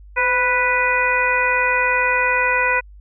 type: harmonic tone with a mistuned harmonic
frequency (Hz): 493.6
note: B4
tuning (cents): -1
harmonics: 1 / 2 / 3 / 4 / 5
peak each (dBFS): -24 / -21 / -21 / -21 / -21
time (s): 0.16-2.81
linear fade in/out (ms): 20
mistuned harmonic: 1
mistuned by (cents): +50
effects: added 50 Hz sine -39 dBFS peak until 3 s